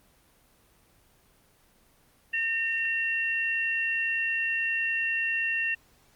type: tone pair together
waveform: sine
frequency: 1825.4 / 2735 Hz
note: A#6 / F7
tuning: -37 / -37 cents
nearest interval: perfect fifth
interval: 700 cents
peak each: -28 dBFS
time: 2.33-5.75 s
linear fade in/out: 10 ms
effects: pink hiss -62 dBFS RMS until 6.15 s + Opus 24 kbps